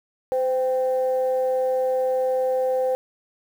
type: tone pair together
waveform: sine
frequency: 514.7 / 784 Hz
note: C5 / G5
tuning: -29 / 0 cents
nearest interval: perfect fifth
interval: 729 cents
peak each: -19 / -28 dBFS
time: 0.32-2.95 s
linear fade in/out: 0 ms
effects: tanh soft clip ceiling -13 dBFS + 8-bit